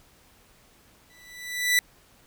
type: tone with exponential growth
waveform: sawtooth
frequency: 1975.5 Hz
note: B6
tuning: in tune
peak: -13 dBFS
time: 1.1-1.79 s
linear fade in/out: 1 ms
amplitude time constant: 150 ms
effects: pink hiss -58 dBFS RMS until 2.26 s